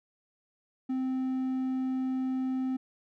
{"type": "tone", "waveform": "triangle", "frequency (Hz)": 260, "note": "C4", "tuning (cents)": -11, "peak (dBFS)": -26, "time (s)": [0.89, 2.77], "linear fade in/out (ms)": 10, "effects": []}